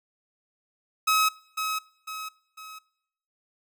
sawtooth tone with echo, 1278 Hz, D#6, 46 cents sharp, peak -16 dBFS, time 1.07-1.29 s, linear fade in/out 10 ms, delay 500 ms, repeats 3, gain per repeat -7 dB, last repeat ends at 2.79 s, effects noise-tail reverb RT60 0.8 s tail -25 dB re dry

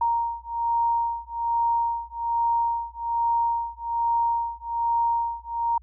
sine beating tone pair, 932.3 / 933.5 Hz, A#5 / A#5, 0 / +2 cents, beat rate 1.2 Hz, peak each -25 dBFS, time 0.01-5.78 s, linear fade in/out 5 ms, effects added 60 Hz sine -48 dBFS peak until 5.82 s

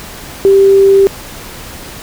sine tone, 391.7 Hz, G4, 1 cent flat, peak -3 dBFS, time 0.45-1.07 s, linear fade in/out 0 ms, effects pink hiss -29 dBFS RMS until 2.02 s

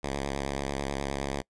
5% pulse tone with vibrato, 69.2 Hz, C#2, 2 cents flat, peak -19 dBFS, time 0.03-1.42 s, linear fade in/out 10 ms, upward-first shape sine, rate 9.3 Hz, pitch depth 62 cents each way, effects noise-tail reverb RT60 0.1 s tail -25 dB re dry + resampled to 22050 Hz

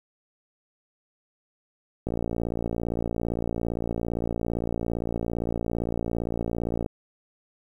click train, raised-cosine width 2 ms, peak -15 dBFS, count 277, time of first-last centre 2.07-6.862 s, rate 57.6 Hz, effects 9-bit

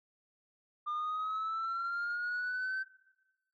sine linear sweep, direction up, 1201 to 1548 Hz, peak -31 dBFS, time 0.86-2.84 s, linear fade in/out 20 ms, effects noise-tail reverb RT60 1.0 s tail -20 dB re dry + tanh soft clip ceiling -31 dBFS

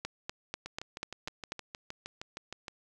two click trains, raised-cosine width 0.2 ms, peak -18 / -23 dBFS, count 7 / 14, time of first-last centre 0.05-1.521 / 0.66-2.682 s, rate 4.08 / 6.43 Hz, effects none

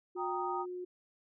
sine tone, 360.9 Hz, F#4, 43 cents flat, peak -38 dBFS, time 0.15-0.85 s, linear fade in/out 10 ms
sine chord, Eb major, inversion first, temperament equal, 784 / 932.3 / 1244.5 Hz, G5 / Bb5 / Eb6, 0 / 0 / 0 cents, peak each -38 dBFS, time 0.16-0.66 s, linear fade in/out 50 ms
effects none

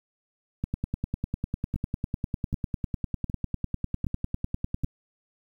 two click trains, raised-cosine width 5 ms, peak -15 / -19 dBFS, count 43 / 5, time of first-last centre 0.64-4.844 / 1.76-4.837 s, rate 9.99 / 1.3 Hz, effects 9-bit

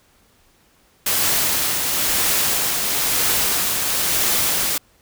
white noise with tremolo, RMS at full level -18 dBFS, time 1.06-4.78 s, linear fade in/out 5 ms, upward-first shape triangle, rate 1 Hz, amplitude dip 35%, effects pink hiss -57 dBFS RMS until 5.01 s

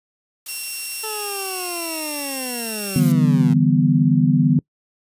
blue noise, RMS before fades -32 dBFS, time 0.46-3.12 s, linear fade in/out 2 ms
10% pulse tone, 2738 Hz, F7, 35 cents flat, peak -19 dBFS, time 0.48-3 s, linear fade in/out 10 ms
20% pulse linear sweep, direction down, 440 to 112.8 Hz, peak -23 dBFS, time 1.03-3.54 s, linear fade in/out 10 ms
sine chord, E minor seventh, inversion third, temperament equal, 146.83 / 164.81 / 196 / 246.9 Hz, D3 / E3 / G3 / B3, 0 / 0 / 0 / 0 cents, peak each -17 / -18 / -22 / -17 dBFS, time 2.96-4.59 s, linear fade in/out 2 ms
effects noise-tail reverb RT60 0.1 s tail -25 dB re dry + resampled to 32000 Hz

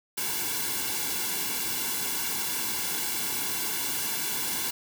white noise with comb filter, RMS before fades -30 dBFS, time 0.17-4.71 s, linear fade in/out 10 ms, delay 1.6 ms, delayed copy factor -0.85, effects none

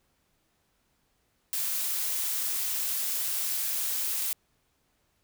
blue noise, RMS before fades -30 dBFS, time 1.53-4.33 s, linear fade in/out 0 ms, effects pink hiss -72 dBFS RMS until 5.23 s

